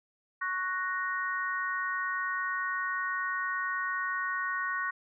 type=chord; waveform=sine; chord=F# major; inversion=second; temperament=equal; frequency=1108.7 / 1480 / 1864.7 Hz; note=C#6 / F#6 / A#6; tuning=0 / 0 / 0 cents; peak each=-34 dBFS; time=0.41-4.91 s; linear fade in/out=10 ms; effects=none